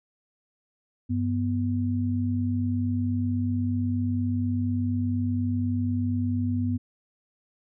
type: tone pair together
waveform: sine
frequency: 98 / 246.3 Hz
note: G2 / B3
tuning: 0 / -5 cents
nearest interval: octave + major third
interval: 1595 cents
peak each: -26 / -26 dBFS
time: 1.09-6.78 s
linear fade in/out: 20 ms
effects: none